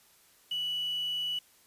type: tone with quantisation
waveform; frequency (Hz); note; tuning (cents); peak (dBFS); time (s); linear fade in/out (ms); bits
sine; 2950; F#7; -6; -30; 0.51-1.39; 5; 8
effects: white hiss -62 dBFS RMS until 1.66 s + resampled to 32000 Hz